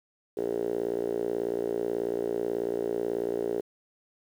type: tone with band-pass filter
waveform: 5% pulse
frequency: 58.27 Hz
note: A#1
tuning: in tune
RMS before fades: -30 dBFS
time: 0.37-3.61 s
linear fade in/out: 5 ms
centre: 410 Hz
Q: 5.2
effects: 9-bit